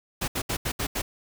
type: noise bursts at uneven times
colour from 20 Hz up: pink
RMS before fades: -28 dBFS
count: 6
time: 0.21-0.28 / 0.35-0.42 / 0.49-0.57 / 0.65-0.72 / 0.79-0.87 / 0.95-1.02 s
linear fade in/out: 10 ms
effects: none